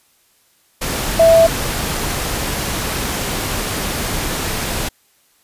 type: tone in noise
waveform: sine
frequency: 659.3 Hz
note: E5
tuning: in tune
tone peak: -6 dBFS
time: 1.19-1.47 s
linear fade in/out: 10 ms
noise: pink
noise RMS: -21 dBFS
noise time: 0.81-4.89 s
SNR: +12 dB
effects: white hiss -57 dBFS RMS until 5.43 s + resampled to 32000 Hz